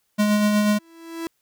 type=tone with tremolo; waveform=square; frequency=209.1 Hz; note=G#3; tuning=12 cents sharp; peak=-16 dBFS; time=0.18-0.79 s; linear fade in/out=20 ms; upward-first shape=sine; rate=8.2 Hz; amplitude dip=30%
type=tone with exponential growth; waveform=45% pulse; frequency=330.6 Hz; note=E4; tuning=5 cents sharp; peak=-25 dBFS; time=0.62-1.27 s; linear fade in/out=0 ms; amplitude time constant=140 ms
effects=white hiss -70 dBFS RMS until 1.41 s